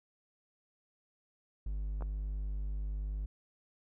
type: tone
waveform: triangle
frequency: 50.5 Hz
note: G#1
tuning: 48 cents flat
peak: -32 dBFS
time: 1.66-3.26 s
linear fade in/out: 5 ms
type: clicks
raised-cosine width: 1 ms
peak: -35 / -29 dBFS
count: 2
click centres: 2.009 / 2.023 s
effects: none